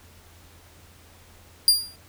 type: tone with exponential decay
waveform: sawtooth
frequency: 4798 Hz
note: D8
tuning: 36 cents sharp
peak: -8 dBFS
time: 1.68-1.96 s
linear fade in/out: 1 ms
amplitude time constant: 59 ms
effects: added 85 Hz sine -53 dBFS peak until 2.08 s + pink hiss -53 dBFS RMS until 2.08 s